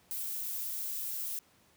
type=noise; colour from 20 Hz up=violet; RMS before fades=-37 dBFS; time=0.11-1.39 s; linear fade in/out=0 ms; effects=pink hiss -65 dBFS RMS until 1.76 s + high-pass 80 Hz 12 dB/octave